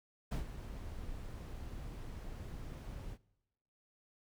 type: noise with ADSR envelope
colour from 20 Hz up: brown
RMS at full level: -34 dBFS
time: 0.31-3.18 s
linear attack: 12 ms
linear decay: 120 ms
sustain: -11 dB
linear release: 58 ms
effects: noise-tail reverb RT60 1.0 s tail -23 dB re dry